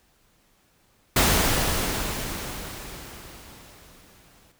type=noise with exponential decay; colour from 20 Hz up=pink; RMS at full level=-18 dBFS; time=1.16-4.52 s; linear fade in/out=5 ms; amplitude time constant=730 ms; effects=pink hiss -63 dBFS RMS until 4.59 s